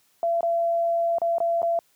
sine tone with dropouts, 677 Hz, E5, 46 cents sharp, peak -20 dBFS, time 0.23-1.79 s, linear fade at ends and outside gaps 1 ms, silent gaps 0.408-0.43 / 1.184-1.217 / 1.383-1.403 / 1.619-1.629 s, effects white hiss -64 dBFS RMS until 1.95 s + high-pass 80 Hz 12 dB/octave

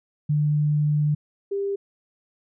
sine tone pair in turn, 149.1 / 398 Hz, D3 / G4, +27 / +26 cents, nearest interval octave + perfect fourth, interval 1699 cents, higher second, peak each -18 / -23 dBFS, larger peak first, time 0.29-1.15 / 1.51-1.76 s, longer first, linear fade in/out 10 ms, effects none

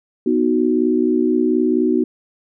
sine chord, B major, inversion none, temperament equal, 246.9 / 311.1 / 370 Hz, B3 / D#4 / F#4, 0 / 0 / 0 cents, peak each -18 dBFS, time 0.26-2.04 s, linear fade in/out 5 ms, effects none

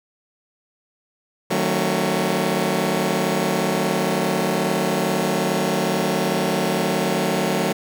15% pulse chord, D# diminished seventh, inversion none, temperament just, 155.56 / 186.68 / 224 / 268.8 Hz, D#3 / F#3 / A3 / C4, 0 / +16 / +31 / +47 cents, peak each -20 / -16 / -18 / -22 dBFS, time 1.5-7.73 s, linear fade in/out 10 ms, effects none

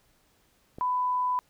click, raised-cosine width 2 ms, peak -27 dBFS, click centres 0.785 s
sine tone, 998 Hz, B5, 18 cents sharp, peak -24 dBFS, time 0.81-1.39 s, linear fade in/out 0 ms
effects pink hiss -66 dBFS RMS until 1.49 s

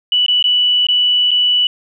sine tone with dropouts, 2960 Hz, F#7, in tune, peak -10 dBFS, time 0.12-1.67 s, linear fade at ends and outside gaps 2 ms, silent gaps 0.263-0.282 / 0.426-0.441 / 0.868-0.886 / 1.308-1.314 s, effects none

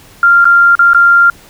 sine tone with dropouts, 1391 Hz, F6, 7 cents flat, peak -3 dBFS, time 0.23-1.3 s, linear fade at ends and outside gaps 2 ms, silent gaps 0.445-0.453 / 0.753-0.792 / 0.934-0.946 s, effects pink hiss -40 dBFS RMS until 1.49 s

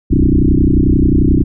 sine tone with frequency modulation, 121.5 Hz, B2, 28 cents flat, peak -7 dBFS, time 0.1-1.44 s, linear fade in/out 20 ms, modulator 31.3 Hz, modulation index 6.7, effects none

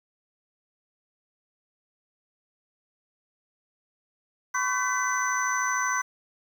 sine tone cluster, 1012 / 1125 / 1527 / 1997 / 6040 Hz, B5 / C#6 / G6 / B6 / F#8, +42 / +25 / -46 / +19 / +35 cents, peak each -30 / -30 / -29 / -32 / -32 dBFS, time 4.54-6.02 s, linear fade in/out 10 ms, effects 8-bit

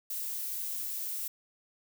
violet noise, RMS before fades -36 dBFS, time 0.1-1.28 s, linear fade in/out 5 ms, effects none

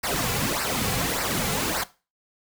pink noise with flanger, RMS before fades -26 dBFS, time 0.03-1.84 s, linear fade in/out 10 ms, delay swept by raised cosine 0.29 to 3.29 ms, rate 1.7 Hz, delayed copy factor -0.75, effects noise-tail reverb RT60 0.3 s tail -17 dB re dry

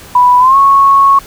sine tone with pitch glide, 987.8 to 1102.4 Hz, B5 to C#6, 0 to -10 cents, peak -3 dBFS, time 0.15-1.19 s, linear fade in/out 5 ms, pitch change +190 cents, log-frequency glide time 0.39-0.57 s, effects pink hiss -34 dBFS RMS until 1.26 s

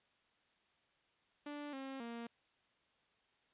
sawtooth tone with pitch steps, 292.4 / 268.6 / 233.8 Hz, D4 / C4 / A#3, -7 / +46 / +5 cents, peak -40 dBFS, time 1.46-2.27 s, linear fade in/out 5 ms, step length 270 ms, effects white hiss -75 dBFS RMS until 3.53 s + resampled to 8000 Hz

